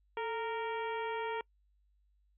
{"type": "harmonic tone with a mistuned harmonic", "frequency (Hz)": 463.8, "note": "A#4", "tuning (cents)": -9, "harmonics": [1, 2, 3, 4, 5, 6, 7], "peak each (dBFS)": [-37, -38, -46, -47, -47, -52, -53], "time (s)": [0.17, 1.41], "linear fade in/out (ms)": 2, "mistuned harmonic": 1, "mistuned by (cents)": -81, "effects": ["noise-tail reverb RT60 0.1 s tail -26 dB re dry", "added 50 Hz sine -68 dBFS peak until 2.37 s"]}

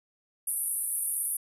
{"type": "band-pass noise", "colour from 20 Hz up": "white", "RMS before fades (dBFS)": -31, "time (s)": [0.47, 1.37], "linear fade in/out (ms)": 5, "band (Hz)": [9200, 12000], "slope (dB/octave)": 96, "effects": []}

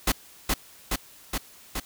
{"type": "noise with echo", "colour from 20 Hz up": "pink", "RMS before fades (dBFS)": -22, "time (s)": [0.07, 0.12], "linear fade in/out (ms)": 5, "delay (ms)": 420, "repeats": 4, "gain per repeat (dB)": -2, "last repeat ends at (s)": 1.8, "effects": ["white hiss -51 dBFS RMS until 1.85 s"]}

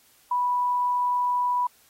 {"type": "tone", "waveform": "sine", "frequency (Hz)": 984, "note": "B5", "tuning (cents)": -7, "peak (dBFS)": -21, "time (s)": [0.31, 1.67], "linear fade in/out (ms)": 5, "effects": ["white hiss -59 dBFS RMS until 1.89 s", "AAC 48 kbps"]}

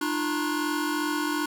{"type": "tone cluster", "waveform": "square", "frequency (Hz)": [300.2, 342.8, 956, 1083, 1460], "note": ["D4", "F4", "A#5", "C#6", "F#6"], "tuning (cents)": [38, -32, 43, -41, -24], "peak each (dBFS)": [-29, -34, -37, -35, -34], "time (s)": [0.01, 1.46], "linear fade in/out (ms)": 5, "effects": []}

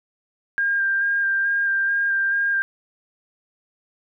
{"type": "tone with vibrato", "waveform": "sine", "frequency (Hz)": 1600, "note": "G6", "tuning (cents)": 35, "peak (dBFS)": -18, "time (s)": [0.58, 2.62], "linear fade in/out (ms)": 0, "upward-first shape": "square", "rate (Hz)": 2.3, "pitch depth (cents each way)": 14, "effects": []}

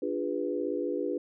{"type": "chord", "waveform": "sine", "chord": "D diminished seventh", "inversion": "none", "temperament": "equal with one note detuned", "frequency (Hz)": [293.7, 349.2, 407.7, 493.9], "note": ["D4", "F4", "Ab4", "Cb5"], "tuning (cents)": [0, 0, -32, 0], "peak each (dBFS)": -34, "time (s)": [0.02, 1.18], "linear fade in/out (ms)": 5, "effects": []}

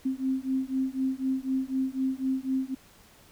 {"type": "beating tone pair", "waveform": "sine", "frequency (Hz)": [261.6, 265.6], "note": ["C4", "C4"], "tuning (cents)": [0, 26], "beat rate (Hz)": 4, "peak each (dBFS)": -29, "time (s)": [0.05, 2.75], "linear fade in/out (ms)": 10, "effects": ["pink hiss -56 dBFS RMS until 3.31 s"]}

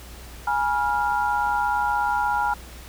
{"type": "chord", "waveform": "sine", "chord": "F diminished", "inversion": "first", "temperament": "equal with one note detuned", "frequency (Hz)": [830.6, 967.4, 1396.9], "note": ["Ab5", "Cb6", "F6"], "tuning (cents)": [0, -36, 0], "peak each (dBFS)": [-23, -25, -26], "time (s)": [0.47, 2.54], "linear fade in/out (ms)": 5, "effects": ["added 60 Hz sine -41 dBFS peak until 2.88 s", "pink hiss -44 dBFS RMS until 2.88 s"]}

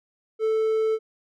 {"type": "tone", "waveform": "triangle", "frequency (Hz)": 440, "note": "A4", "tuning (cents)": 0, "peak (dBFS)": -18, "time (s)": [0.39, 0.99], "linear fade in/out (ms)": 50, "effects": []}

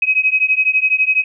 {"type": "beating tone pair", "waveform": "sine", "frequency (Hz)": [2531, 2543], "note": ["D#7", "D#7"], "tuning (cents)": [29, 37], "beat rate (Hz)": 12, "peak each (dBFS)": -15, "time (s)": [0.02, 1.24], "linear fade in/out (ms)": 5, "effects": []}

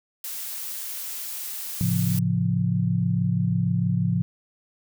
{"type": "noise", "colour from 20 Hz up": "blue", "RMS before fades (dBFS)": -33, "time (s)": [0.24, 2.19], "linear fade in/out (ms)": 2}
{"type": "chord", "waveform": "sine", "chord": "A augmented", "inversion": "none", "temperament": "equal with one note detuned", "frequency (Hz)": [110, 136.29, 174.61], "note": ["A2", "C#3", "E#3"], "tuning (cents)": [0, -29, 0], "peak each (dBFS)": [-25, -26, -23], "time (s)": [1.81, 4.22], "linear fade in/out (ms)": 0}
{"effects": []}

